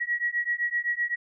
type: beating tone pair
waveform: sine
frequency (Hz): 1911 / 1918.8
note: A#6 / A#6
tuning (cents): +43 / +50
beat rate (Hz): 7.8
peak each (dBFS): -28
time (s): 0-1.16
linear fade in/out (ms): 20
effects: none